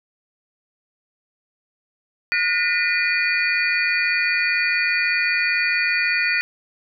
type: tone cluster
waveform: sine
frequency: 1444 / 1831 / 1996 / 2431 / 4497 Hz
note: F#6 / A#6 / B6 / D#7 / C#8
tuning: -43 / -32 / +18 / -41 / +24 cents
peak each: -25 / -24 / -25 / -21 / -29 dBFS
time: 2.32-6.41 s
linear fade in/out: 0 ms
effects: none